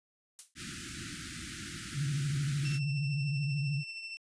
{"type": "noise with exponential decay", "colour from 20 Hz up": "violet", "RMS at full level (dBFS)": -36, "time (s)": [0.39, 0.54], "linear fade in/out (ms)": 0, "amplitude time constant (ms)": 32}
{"type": "band-stop noise", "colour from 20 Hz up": "pink", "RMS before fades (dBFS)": -41, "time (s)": [0.55, 2.8], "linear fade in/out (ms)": 50, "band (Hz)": [350, 1300], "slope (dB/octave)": 96}
{"type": "tone with vibrato", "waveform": "sine", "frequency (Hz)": 141.9, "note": "C#3", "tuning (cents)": 41, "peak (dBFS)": -29, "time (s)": [1.93, 3.84], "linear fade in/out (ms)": 50, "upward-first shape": "sine", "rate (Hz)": 13, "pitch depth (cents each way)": 110}
{"type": "tone with tremolo", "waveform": "30% pulse", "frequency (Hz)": 2685, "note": "E7", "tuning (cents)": 31, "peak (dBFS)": -35, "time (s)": [2.65, 4.17], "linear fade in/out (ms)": 0, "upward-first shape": "triangle", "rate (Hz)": 13, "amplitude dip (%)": 50}
{"effects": ["high-pass 80 Hz 12 dB/octave", "resampled to 22050 Hz"]}